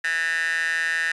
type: tone with high-pass filter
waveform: 15% pulse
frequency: 164.81 Hz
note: E3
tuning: in tune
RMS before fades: -24 dBFS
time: 0.04-1.12 s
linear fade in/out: 5 ms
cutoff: 1800 Hz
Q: 8.7
effects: resampled to 24000 Hz